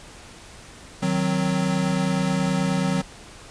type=chord; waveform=square; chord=C diminished; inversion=first; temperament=equal; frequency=155.56 / 185 / 261.6 Hz; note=Eb3 / Gb3 / C4; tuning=0 / 0 / 0 cents; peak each=-27 / -23 / -29 dBFS; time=1.02-3.02 s; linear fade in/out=10 ms; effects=pink hiss -44 dBFS RMS until 3.5 s + resampled to 22050 Hz